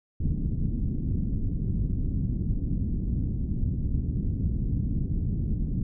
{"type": "low-pass noise", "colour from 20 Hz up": "pink", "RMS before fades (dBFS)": -27, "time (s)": [0.2, 5.83], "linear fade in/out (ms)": 5, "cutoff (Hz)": 240, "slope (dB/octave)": 24, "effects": []}